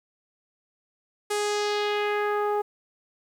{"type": "tone with low-pass filter sweep", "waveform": "sawtooth", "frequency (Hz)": 415.3, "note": "G#4", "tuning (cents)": 0, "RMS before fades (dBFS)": -26, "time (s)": [1.3, 2.62], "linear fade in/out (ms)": 10, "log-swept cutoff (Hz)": [10000, 880], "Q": 1.7, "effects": ["9-bit"]}